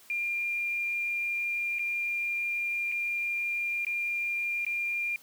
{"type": "tone with dropouts", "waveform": "sine", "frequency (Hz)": 2398, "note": "D7", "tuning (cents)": 36, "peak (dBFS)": -28, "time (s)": [0.1, 5.16], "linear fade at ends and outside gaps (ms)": 1, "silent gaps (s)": [[1.786, 1.793], [2.917, 2.921], [3.849, 3.867], [4.649, 4.665]], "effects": ["white hiss -56 dBFS RMS until 5.22 s", "high-pass 100 Hz 12 dB/octave"]}